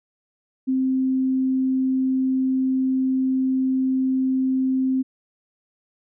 sine tone, 261.6 Hz, C4, in tune, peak -18 dBFS, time 0.67-5.03 s, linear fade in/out 20 ms, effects none

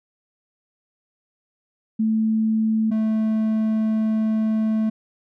sine / triangle tone pair in turn, 220 / 218.9 Hz, A3 / A3, 0 / -9 cents, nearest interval unison, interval 9 cents, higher first, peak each -17 / -16 dBFS, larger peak second, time 1.99-2.91 / 2.91-4.9 s, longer second, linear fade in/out 10 ms, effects none

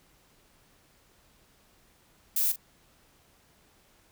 violet noise with echo, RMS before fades -26 dBFS, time 2.36-2.52 s, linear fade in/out 5 ms, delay 41 ms, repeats 1, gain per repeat -13 dB, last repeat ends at 2.561 s, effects pink hiss -63 dBFS RMS until 4.11 s

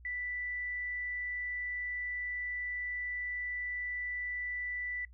sine tone, 1975.5 Hz, B6, in tune, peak -35 dBFS, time 0.05-5.05 s, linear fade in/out 2 ms, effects noise-tail reverb RT60 0.1 s tail -23 dB re dry + added 60 Hz sine -52 dBFS peak until 5.13 s

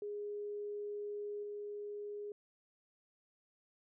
sine tone with level steps, 413.1 Hz, G#4, 9 cents flat, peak -39 / -41 dBFS, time 0.02-2.32 s, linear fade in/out 2 ms, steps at 1.43 s, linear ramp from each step 2 ms, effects none

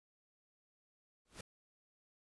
pink noise with exponential growth, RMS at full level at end -44 dBFS, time 1.25-1.41 s, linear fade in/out 5 ms, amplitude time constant 33 ms, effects resampled to 24000 Hz

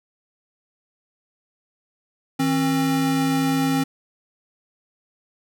square tone pair together, 159.41 / 268.1 Hz, D#3 / C4, +42 / +42 cents, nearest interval major sixth, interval 900 cents, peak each -26 / -20 dBFS, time 2.39-3.84 s, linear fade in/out 10 ms, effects none

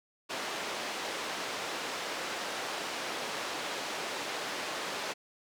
pink band-pass noise, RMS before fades -37 dBFS, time 0.29-5.14 s, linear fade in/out 20 ms, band 430 to 5600 Hz, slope 12 dB/octave, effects none

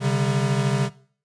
square chord, C suspended second, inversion none, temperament equal with one note detuned, 133.41 / 146.83 / 196 Hz, C3 / D3 / G3, +34 / 0 / 0 cents, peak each -22 / -26 / -28 dBFS, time 0-0.9 s, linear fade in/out 50 ms, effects noise-tail reverb RT60 0.5 s tail -20 dB re dry + resampled to 22050 Hz

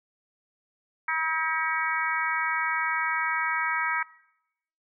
harmonic tone, 320 Hz, D#4, 49 cents sharp, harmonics 3 / 4 / 5 / 6 / 7, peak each -31 / -31 / -31 / -31 / -31 dBFS, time 1.08-4.03 s, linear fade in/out 5 ms, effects noise-tail reverb RT60 0.8 s tail -20 dB re dry

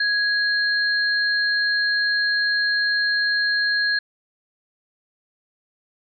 sine tone pair together, 1661.2 / 4200 Hz, G#6 / C8, 0 / +6 cents, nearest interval octave + major third, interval 1606 cents, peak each -19 / -24 dBFS, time 0-3.99 s, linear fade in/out 5 ms, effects none

